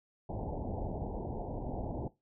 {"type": "low-pass noise", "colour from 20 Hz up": "pink", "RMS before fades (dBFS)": -38, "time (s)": [0.29, 2.08], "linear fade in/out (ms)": 5, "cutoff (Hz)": 900, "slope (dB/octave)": 96, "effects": ["noise-tail reverb RT60 0.2 s tail -17 dB re dry"]}